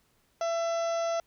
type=harmonic tone; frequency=670 Hz; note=E5; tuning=28 cents sharp; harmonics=1 / 2 / 3 / 4 / 5 / 6 / 7 / 8 / 9; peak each=-27 / -37 / -47 / -49 / -49 / -52 / -53 / -50 / -45 dBFS; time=0.41-1.2 s; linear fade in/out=2 ms; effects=pink hiss -69 dBFS RMS until 1.26 s